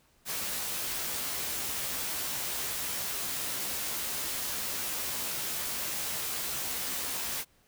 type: noise with comb filter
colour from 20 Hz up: white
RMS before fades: -34 dBFS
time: 0.25-7.45 s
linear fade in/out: 50 ms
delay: 15 ms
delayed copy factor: +0.6
effects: pink hiss -66 dBFS RMS until 7.67 s